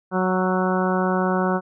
harmonic tone with a mistuned harmonic, 185 Hz, F#3, in tune, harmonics 1 / 2 / 3 / 4 / 5 / 6 / 7 / 8, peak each -22 / -25 / -27 / -28 / -29 / -30 / -30 / -31 dBFS, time 0.11-1.61 s, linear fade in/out 50 ms, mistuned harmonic 7, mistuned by +29 cents, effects none

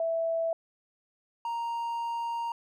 sine / triangle tone pair in turn, 659.3 / 932.4 Hz, E5 / A#5, 0 / 0 cents, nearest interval tritone, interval 600 cents, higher second, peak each -26 / -28 dBFS, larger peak first, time 0-0.53 / 1.45-2.52 s, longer second, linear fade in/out 2 ms, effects none

